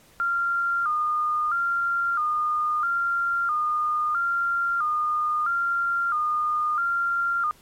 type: tone with vibrato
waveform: sine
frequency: 1300 Hz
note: E6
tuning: 24 cents flat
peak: -21 dBFS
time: 0.2-7.51 s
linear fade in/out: 0 ms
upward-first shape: square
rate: 0.76 Hz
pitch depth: 110 cents each way
effects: pink hiss -55 dBFS RMS until 7.61 s + MP3 64 kbps